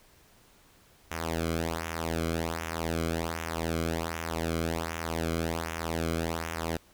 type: tone with flanger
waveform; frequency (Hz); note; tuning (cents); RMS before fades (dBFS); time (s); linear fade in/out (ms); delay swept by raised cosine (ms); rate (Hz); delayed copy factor
sawtooth; 82.3; E2; -2; -32; 1.11-6.77; 5; 0.22 to 1.12; 1.3; -0.8
effects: pink hiss -60 dBFS RMS until 6.93 s